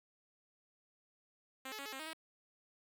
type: tone with pitch steps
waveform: 5% pulse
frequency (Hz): 264.2 / 430.4 / 278 / 429.5 / 266.9 / 313.6 / 320.6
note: C4 / A4 / C#4 / A4 / C4 / D#4 / E4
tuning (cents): +17 / -38 / +5 / -42 / +35 / +14 / -48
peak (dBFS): -32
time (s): 1.65-2.133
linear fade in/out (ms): 5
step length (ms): 69
effects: none